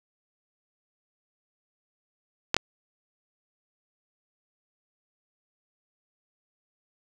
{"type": "clicks", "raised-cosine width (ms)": 0.2, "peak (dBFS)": -4, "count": 2, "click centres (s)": [2.544, 2.566], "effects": []}